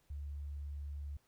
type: tone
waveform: sine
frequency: 72 Hz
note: D2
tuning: 34 cents flat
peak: -40 dBFS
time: 0.1-1.17 s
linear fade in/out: 5 ms
effects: pink hiss -74 dBFS RMS until 1.27 s